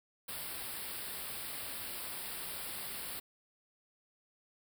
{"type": "band-stop noise", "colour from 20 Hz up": "white", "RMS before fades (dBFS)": -42, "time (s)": [0.28, 3.2], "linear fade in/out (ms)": 10, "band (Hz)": [5100, 8100], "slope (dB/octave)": 96, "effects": []}